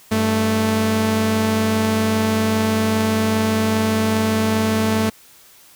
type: tone pair together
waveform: sawtooth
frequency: 97.49 / 220 Hz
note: G2 / A3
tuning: -9 / 0 cents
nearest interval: octave + major second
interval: 1409 cents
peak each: -19 / -13 dBFS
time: 0.11-5.1 s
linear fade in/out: 10 ms
effects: white hiss -48 dBFS RMS until 5.75 s